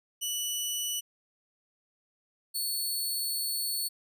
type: tone pair in turn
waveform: 15% pulse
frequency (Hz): 2960 / 4421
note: F#7 / C#8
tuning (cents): 0 / -5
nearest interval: perfect fifth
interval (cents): 695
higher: second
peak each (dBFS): -23 / -23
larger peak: neither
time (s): 0.21-1.01 / 2.54-3.89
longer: second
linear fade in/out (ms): 20
effects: none